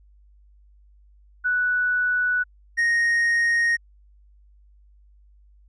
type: tone pair in turn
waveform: sine / triangle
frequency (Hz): 1480 / 1864.7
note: F#6 / A#6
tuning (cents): 0 / 0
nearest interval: major third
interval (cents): 400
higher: second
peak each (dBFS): -19 / -16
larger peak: second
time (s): 1.44-2.44 / 2.77-3.77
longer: neither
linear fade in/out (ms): 20
effects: added 50 Hz sine -51 dBFS peak until 5.68 s + resampled to 22050 Hz